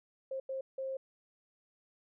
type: tone bursts at uneven times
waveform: sine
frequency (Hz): 532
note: C5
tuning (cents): +29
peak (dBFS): -35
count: 3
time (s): 0.31-0.4 / 0.49-0.61 / 0.78-0.97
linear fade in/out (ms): 5
effects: none